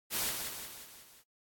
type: noise with echo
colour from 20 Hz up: white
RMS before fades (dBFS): -33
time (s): 0.1-0.34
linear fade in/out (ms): 50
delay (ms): 180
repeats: 5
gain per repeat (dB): -5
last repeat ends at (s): 1.24
effects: AAC 64 kbps